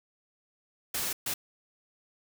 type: noise bursts at uneven times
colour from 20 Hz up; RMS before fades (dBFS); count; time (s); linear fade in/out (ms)
white; -32; 2; 0.94-1.13 / 1.26-1.34; 5
effects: none